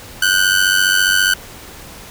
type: ring-modulated tone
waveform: sawtooth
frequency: 1506 Hz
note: F#6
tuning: 30 cents sharp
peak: -5 dBFS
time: 0.22-1.34 s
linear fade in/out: 5 ms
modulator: 47.4 Hz
effects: pink hiss -36 dBFS RMS until 2.1 s